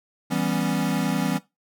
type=chord; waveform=square; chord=C# half-diminished seventh; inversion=first; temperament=equal; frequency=164.81 / 196 / 246.9 / 277.2 Hz; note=E3 / G3 / B3 / C#4; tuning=0 / 0 / 0 / 0 cents; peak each=-28 dBFS; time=0.3-1.39 s; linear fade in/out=20 ms; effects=noise-tail reverb RT60 0.2 s tail -17 dB re dry + MP3 96 kbps